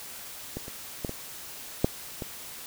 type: clicks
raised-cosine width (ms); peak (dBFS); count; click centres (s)
2; -20 / -27 / -16 / -20 / -7 / -20; 6; 0.57 / 0.681 / 1.048 / 1.094 / 1.845 / 2.222
effects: white hiss -42 dBFS RMS until 2.66 s